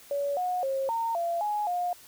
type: tone with pitch steps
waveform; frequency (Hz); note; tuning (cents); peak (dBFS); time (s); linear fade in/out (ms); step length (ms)
sine; 567 / 726 / 538 / 916 / 683 / 836 / 711; C#5 / F#5 / C5 / A#5 / F5 / G#5 / F5; +39 / -33 / +48 / -31 / -39 / +11 / +31; -26; 0.11-1.93; 2; 260
effects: white hiss -52 dBFS RMS until 2.07 s